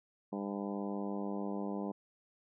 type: harmonic tone with a mistuned harmonic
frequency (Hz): 100.5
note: G2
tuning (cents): +44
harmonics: 2 / 3 / 4 / 5 / 6 / 7 / 8 / 9 / 10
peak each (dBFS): -38 / -42 / -44 / -46 / -48 / -49 / -50 / -51 / -52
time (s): 0.32-1.92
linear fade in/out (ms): 10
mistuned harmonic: 9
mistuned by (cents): -27
effects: none